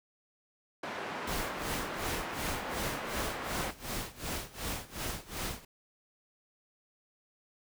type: band-pass noise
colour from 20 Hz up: white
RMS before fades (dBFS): -39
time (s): 0.83-3.71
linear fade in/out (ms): 5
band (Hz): 180 to 1500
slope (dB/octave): 12
type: noise with tremolo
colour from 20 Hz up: pink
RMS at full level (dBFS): -35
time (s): 1.27-5.65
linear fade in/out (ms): 5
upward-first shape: sine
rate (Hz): 2.7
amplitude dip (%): 90
effects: none